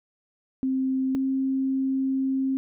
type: tone pair in turn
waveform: sine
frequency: 263 / 266.4 Hz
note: C4 / C4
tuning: +9 / +31 cents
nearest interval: unison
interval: 22 cents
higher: second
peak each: -22 dBFS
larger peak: neither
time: 0.63-1.15 / 1.15-2.57 s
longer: second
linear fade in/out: 0 ms
effects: none